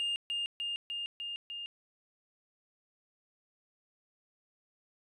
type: tone with echo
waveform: sine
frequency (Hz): 2819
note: F7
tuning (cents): +16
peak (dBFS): -28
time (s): 0-0.16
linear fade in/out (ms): 0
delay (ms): 300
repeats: 5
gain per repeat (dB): -2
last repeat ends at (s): 1.66
effects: tanh soft clip ceiling -29 dBFS